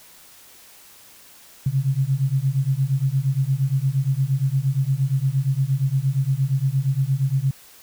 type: beating tone pair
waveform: sine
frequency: 130.81 / 139.41 Hz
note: C3 / C#3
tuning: 0 / +10 cents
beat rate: 8.6 Hz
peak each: -21 dBFS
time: 1.66-7.51 s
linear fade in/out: 5 ms
effects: white hiss -48 dBFS RMS until 7.82 s